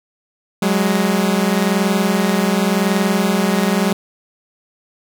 sawtooth tone pair together, 186.6 / 207.5 Hz, F#3 / G#3, +15 / -1 cents, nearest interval major second, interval 184 cents, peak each -13 dBFS, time 0.62-3.93 s, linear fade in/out 5 ms, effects none

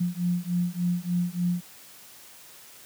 sine beating tone pair, 174.61 / 178.01 Hz, F3 / F3, 0 / +33 cents, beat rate 3.4 Hz, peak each -27 dBFS, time 0-1.61 s, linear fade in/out 10 ms, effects white hiss -49 dBFS RMS until 2.85 s + high-pass 80 Hz 12 dB/octave

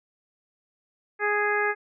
harmonic tone, 415.3 Hz, G#4, in tune, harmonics 1 / 2 / 3 / 4 / 5 / 6, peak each -27 / -30 / -31 / -26 / -30 / -39 dBFS, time 1.19-1.75 s, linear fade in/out 50 ms, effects none

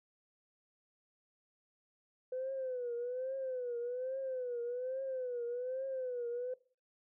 sine tone with vibrato, 504 Hz, B4, 35 cents sharp, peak -35 dBFS, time 2.32-6.54 s, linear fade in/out 5 ms, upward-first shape triangle, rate 1.2 Hz, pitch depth 120 cents each way, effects noise-tail reverb RT60 0.4 s tail -20 dB re dry + tanh soft clip ceiling -31 dBFS

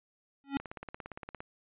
square tone with exponential growth, 277.2 Hz, C#4, in tune, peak -25 dBFS, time 0.44-0.57 s, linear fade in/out 0 ms, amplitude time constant 27 ms
click train, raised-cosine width 0.5 ms, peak -26 dBFS, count 15, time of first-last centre 0.6-1.405 s, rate 17.4 Hz
effects resampled to 8000 Hz

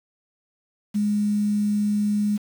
sine tone with quantisation, 207.7 Hz, G#3, in tune, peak -19 dBFS, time 0.94-2.38 s, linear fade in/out 20 ms, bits 7, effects none

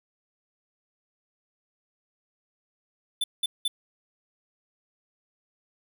square tone bursts, 3520 Hz, A7, in tune, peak -24 dBFS, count 3, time 3.21-3.68 s, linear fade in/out 5 ms, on 30 ms, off 190 ms, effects none

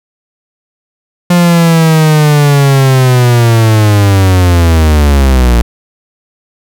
45% pulse linear sweep, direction down, 176.8 to 57 Hz, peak -4 dBFS, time 1.3-5.62 s, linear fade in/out 5 ms, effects none

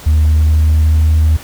sine tone with pitch glide, 77.1 to 78.45 Hz, D#2 to D#2, -15 to +15 cents, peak -5 dBFS, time 0.06-1.37 s, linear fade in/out 10 ms, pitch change +30 cents, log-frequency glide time 0.27-1.12 s, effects tanh soft clip ceiling -5 dBFS + pink hiss -34 dBFS RMS until 1.43 s

